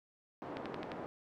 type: band-pass noise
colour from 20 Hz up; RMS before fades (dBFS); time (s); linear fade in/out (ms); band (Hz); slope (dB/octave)
pink; -44; 0.42-1.06; 0; 260 to 910; 12
type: click train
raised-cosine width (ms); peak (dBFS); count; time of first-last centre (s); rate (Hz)
0.3; -26; 5; 0.57-0.918; 11.5
effects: none